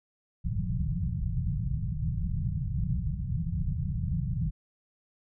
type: low-pass noise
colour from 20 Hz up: white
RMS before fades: -30 dBFS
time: 0.44-4.51 s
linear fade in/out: 10 ms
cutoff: 180 Hz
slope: 96 dB/octave
effects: none